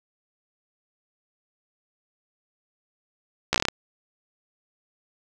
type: slowing click train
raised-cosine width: 0.2 ms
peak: -3 dBFS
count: 8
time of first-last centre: 3.53-3.685 s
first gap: 14 ms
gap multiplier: 1.15
effects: none